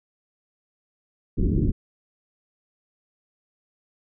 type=low-pass noise; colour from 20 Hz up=pink; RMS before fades=-21 dBFS; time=1.37-1.72 s; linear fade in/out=20 ms; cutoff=370 Hz; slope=48 dB/octave; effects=none